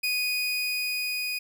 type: tone with level ramp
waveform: 30% pulse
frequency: 2475 Hz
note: D#7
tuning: 10 cents flat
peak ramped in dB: -22 to -26 dBFS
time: 0.03-1.39 s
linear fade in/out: 10 ms
effects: none